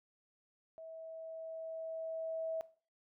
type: tone with level ramp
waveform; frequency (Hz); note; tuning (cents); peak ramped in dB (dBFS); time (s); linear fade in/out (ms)
sine; 648; E5; -30; -47 to -35; 0.78-2.61; 0
effects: noise-tail reverb RT60 0.4 s tail -18 dB re dry